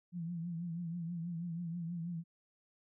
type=tone with vibrato; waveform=sine; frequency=170 Hz; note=F3; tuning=46 cents flat; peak=-37 dBFS; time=0.12-2.24 s; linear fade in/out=50 ms; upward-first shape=triangle; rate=6.2 Hz; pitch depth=85 cents each way; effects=none